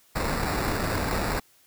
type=noise with sample-and-hold; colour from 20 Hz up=pink; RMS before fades=-27 dBFS; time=0.15-1.4 s; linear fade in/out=10 ms; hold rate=3150 Hz; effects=white hiss -60 dBFS RMS until 1.66 s